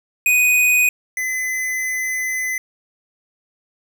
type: tone pair in turn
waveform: square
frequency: 2489 / 2026 Hz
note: D#7 / B6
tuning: 0 / +44 cents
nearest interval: major third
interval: 356 cents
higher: first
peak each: -13 / -21 dBFS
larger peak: first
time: 0.26-0.89 / 1.17-2.58 s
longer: second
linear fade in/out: 2 ms
effects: none